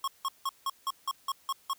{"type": "tone bursts", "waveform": "square", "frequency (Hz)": 1089, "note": "C#6", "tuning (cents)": -31, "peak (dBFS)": -29, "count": 9, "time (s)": [0.04, 1.733], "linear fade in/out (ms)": 2, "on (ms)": 37, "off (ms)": 170, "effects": ["white hiss -62 dBFS RMS until 1.78 s"]}